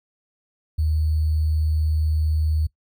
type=tone with sample-and-hold; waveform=sine; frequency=77.78 Hz; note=D#2; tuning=in tune; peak=-18 dBFS; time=0.78-2.67 s; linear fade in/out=10 ms; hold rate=4410 Hz; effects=noise-tail reverb RT60 0.1 s tail -21 dB re dry